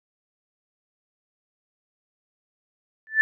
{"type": "tone with exponential growth", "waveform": "sine", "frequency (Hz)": 1759, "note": "A6", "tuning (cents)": -1, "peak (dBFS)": -10, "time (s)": [3.07, 3.21], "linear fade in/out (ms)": 0, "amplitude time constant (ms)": 30, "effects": []}